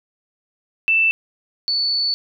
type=tone pair in turn; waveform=sine; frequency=2656 / 4466 Hz; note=E7 / C#8; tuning=+12 / +12 cents; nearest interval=major sixth; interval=900 cents; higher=second; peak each=-13 / -17 dBFS; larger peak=first; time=0.88-1.11 / 1.68-2.14 s; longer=second; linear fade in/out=0 ms; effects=none